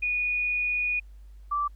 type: tone pair in turn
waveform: sine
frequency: 2461 / 1166.5 Hz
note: D#7 / D6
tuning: -20 / -12 cents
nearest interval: octave + minor second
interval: 1292 cents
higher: first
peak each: -24 dBFS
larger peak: neither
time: 0.02-1 / 1.51-1.68 s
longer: first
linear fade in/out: 10 ms
effects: added 50 Hz sine -44 dBFS peak until 1.75 s + pink hiss -69 dBFS RMS until 1.75 s